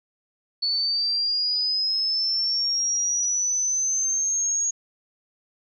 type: linear sweep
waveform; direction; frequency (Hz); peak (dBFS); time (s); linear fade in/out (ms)
sine; up; 4435 to 6645; -21; 0.62-4.71; 10
effects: none